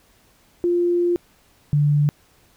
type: tone pair in turn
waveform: sine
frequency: 349.2 / 146.52 Hz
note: F4 / D3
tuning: 0 / -4 cents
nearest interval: octave + minor third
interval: 1504 cents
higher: first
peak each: -16 / -14 dBFS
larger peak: second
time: 0.64-1.16 / 1.73-2.09 s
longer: first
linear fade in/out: 0 ms
effects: pink hiss -57 dBFS RMS until 2.56 s